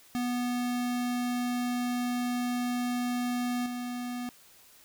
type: tone with level steps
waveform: square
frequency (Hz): 245.2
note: B3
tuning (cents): -12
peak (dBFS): -29 / -34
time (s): 0.15-4.29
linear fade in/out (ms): 0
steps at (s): 3.66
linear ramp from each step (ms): 2
effects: white hiss -57 dBFS RMS until 4.84 s